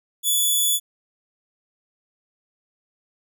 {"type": "tone", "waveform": "5% pulse", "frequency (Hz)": 3439, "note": "A7", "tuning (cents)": -40, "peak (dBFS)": -10, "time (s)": [0.23, 0.8], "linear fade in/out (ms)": 50, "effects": []}